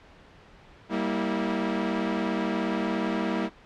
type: chord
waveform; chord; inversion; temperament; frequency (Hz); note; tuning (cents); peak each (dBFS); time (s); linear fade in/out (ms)
sawtooth; E diminished; first; equal with one note detuned; 196 / 233.1 / 324.5; G3 / Bb3 / E4; 0 / 0 / -27; -26; 0.89-3.5; 50
effects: pink hiss -52 dBFS RMS until 3.65 s + low-pass 3000 Hz 12 dB/octave